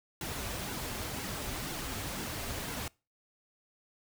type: noise with flanger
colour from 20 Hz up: pink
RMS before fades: -38 dBFS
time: 0.21-2.88 s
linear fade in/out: 2 ms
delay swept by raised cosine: 1.6 to 6.5 ms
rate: 2 Hz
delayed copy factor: -0.55
effects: noise-tail reverb RT60 0.3 s tail -24 dB re dry